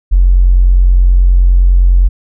triangle tone with tanh clipping, 44.89 Hz, F1, 48 cents sharp, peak -3 dBFS, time 0.11-2.09 s, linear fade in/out 20 ms, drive 2 dB, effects none

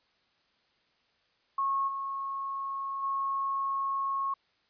sine tone with level steps, 1093 Hz, C#6, 25 cents flat, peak -26 / -32 / -28 dBFS, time 1.58-4.34 s, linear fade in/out 5 ms, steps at 1.87 / 3.02 s, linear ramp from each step 20 ms, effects white hiss -70 dBFS RMS until 4.69 s + resampled to 11025 Hz

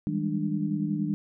sine tone cluster, 160.1 / 195.8 / 206.3 / 297 Hz, D#3 / G3 / G#3 / D4, +50 / -2 / -11 / +20 cents, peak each -31 dBFS, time 0.07-1.14 s, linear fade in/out 0 ms, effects none

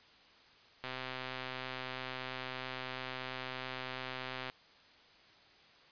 click train, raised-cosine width 0.3 ms, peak -24 dBFS, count 473, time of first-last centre 0.84-4.499 s, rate 129 Hz, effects white hiss -61 dBFS RMS until 5.91 s + resampled to 11025 Hz

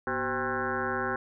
sine tone with frequency modulation, 932.3 Hz, A#5, in tune, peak -27 dBFS, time 0.07-1.16 s, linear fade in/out 2 ms, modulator 138 Hz, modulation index 5.2, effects none

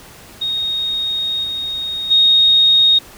sine tone with level steps, 3728 Hz, A#7, 1 cent flat, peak -17 / -20 / -8 dBFS, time 0.41-2.99 s, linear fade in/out 10 ms, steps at 1.43 / 2.1 s, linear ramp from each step 20 ms, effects pink hiss -40 dBFS RMS until 3.17 s

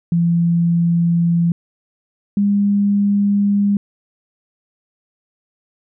sine tone pair in turn, 170 / 202.2 Hz, F3 / G#3, -46 / -46 cents, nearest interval minor third, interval 300 cents, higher second, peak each -12 dBFS, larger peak neither, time 0.12-1.52 / 2.37-3.77 s, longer neither, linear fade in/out 2 ms, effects none

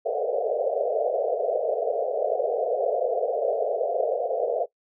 pink band-pass noise, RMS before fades -25 dBFS, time 0.05-4.66 s, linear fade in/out 20 ms, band 430 to 710 Hz, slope 96 dB/octave, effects noise-tail reverb RT60 0.1 s tail -19 dB re dry

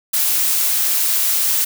blue noise, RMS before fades -17 dBFS, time 0.13-1.65 s, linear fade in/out 10 ms, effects none

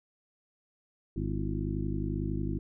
harmonic tone with a mistuned harmonic, 51 Hz, G#1, 31 cents flat, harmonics 1 / 2 / 3 / 4 / 5 / 6 / 7, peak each -35 / -36 / -36 / -40 / -38 / -38 / -43 dBFS, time 1.16-2.59 s, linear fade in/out 5 ms, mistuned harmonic 6, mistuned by +100 cents, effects none

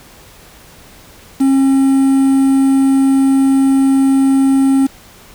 triangle tone with quantisation, 270 Hz, C#4, 45 cents flat, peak -6 dBFS, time 1.4-4.87 s, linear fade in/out 10 ms, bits 5, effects pink hiss -41 dBFS RMS until 5.34 s

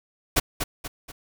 pink noise with echo, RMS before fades -19 dBFS, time 0.36-0.4 s, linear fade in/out 10 ms, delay 240 ms, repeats 3, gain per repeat -7 dB, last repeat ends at 1.12 s, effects none

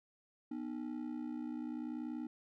triangle ring-modulated tone, 275.2 Hz, C#4, 12 cents flat, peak -34 dBFS, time 0.51-2.27 s, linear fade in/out 5 ms, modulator 30.3 Hz, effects none

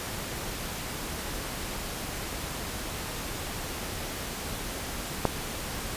click, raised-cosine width 1 ms, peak -7 dBFS, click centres 5.253 s, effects pink hiss -35 dBFS RMS until 5.96 s + resampled to 32000 Hz

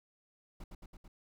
brown noise with echo, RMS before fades -45 dBFS, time 0.6-0.64 s, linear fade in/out 5 ms, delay 110 ms, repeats 4, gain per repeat -2 dB, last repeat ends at 1.08 s, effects none

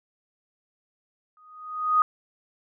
sine tone with exponential growth, 1244.5 Hz, D#6, in tune, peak -14 dBFS, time 1.37-2.02 s, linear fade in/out 1 ms, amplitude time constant 140 ms, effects none

